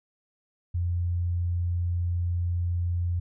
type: tone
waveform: sine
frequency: 87.31 Hz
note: F2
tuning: in tune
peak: -24 dBFS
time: 0.74-3.2 s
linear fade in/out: 10 ms
effects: none